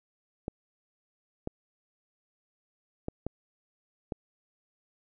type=clicks; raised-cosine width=2 ms; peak=-19 dBFS; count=5; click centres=0.481 / 1.474 / 3.084 / 3.266 / 4.122 s; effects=none